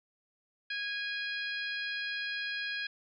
harmonic tone, 824 Hz, G#5, 14 cents flat, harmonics 2 / 3 / 4 / 5 / 6, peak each -36 / -40 / -42 / -44 / -46 dBFS, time 0.7-2.87 s, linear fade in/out 5 ms, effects none

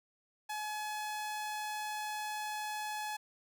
sawtooth tone, 849 Hz, G#5, 38 cents sharp, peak -33 dBFS, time 0.49-3.17 s, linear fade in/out 10 ms, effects none

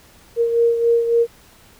sine beating tone pair, 466.2 / 469.8 Hz, A#4 / A#4, 0 / +13 cents, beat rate 3.6 Hz, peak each -14 / -22 dBFS, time 0.36-1.27 s, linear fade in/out 50 ms, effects pink hiss -49 dBFS RMS until 1.79 s

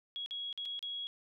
sine tone with dropouts, 3322 Hz, G#7, in tune, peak -37 dBFS, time 0.16-1.07 s, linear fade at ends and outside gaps 0 ms, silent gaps 0.261-0.309 / 0.528-0.576 / 0.653-0.657 / 0.792-0.827 s, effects none

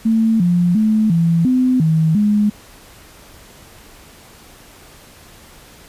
sine tone with pitch steps, 223.7 / 175.5 / 216.8 / 167 / 254.9 / 159.4 / 208.5 Hz, A3 / F3 / A3 / E3 / C4 / D#3 / G#3, +29 / +9 / -25 / +23 / -45 / +42 / +7 cents, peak -11 dBFS, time 0.05-2.5 s, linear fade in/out 10 ms, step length 350 ms, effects pink hiss -43 dBFS RMS until 5.88 s + resampled to 32000 Hz

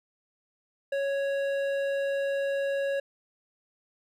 triangle tone with hard clipping, 554.4 Hz, C#5, in tune, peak -28 dBFS, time 0.92-3 s, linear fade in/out 5 ms, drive 14 dB, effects none

